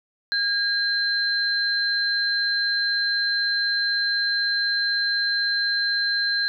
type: tone pair together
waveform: sine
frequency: 1622 / 4108 Hz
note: G#6 / C8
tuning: -41 / -33 cents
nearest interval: octave + major third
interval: 1608 cents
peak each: -23 dBFS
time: 0.32-6.48 s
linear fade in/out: 0 ms
effects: none